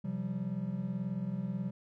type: chord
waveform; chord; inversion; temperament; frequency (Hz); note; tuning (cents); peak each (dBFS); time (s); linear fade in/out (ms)
triangle; C suspended fourth; none; equal with one note detuned; 130.81 / 174.61 / 193.08; C3 / F3 / G3; 0 / 0 / -26; -38 / -36 / -34; 0.04-1.71; 10
effects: none